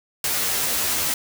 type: noise with comb filter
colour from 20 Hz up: white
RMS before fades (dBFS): -23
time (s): 0.24-1.14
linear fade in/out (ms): 2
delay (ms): 13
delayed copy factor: +1
effects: none